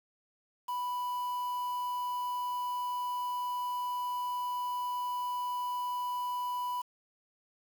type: tone with quantisation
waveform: triangle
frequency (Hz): 987.8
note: B5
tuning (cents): 0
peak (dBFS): -30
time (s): 0.68-6.82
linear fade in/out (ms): 10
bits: 8
effects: none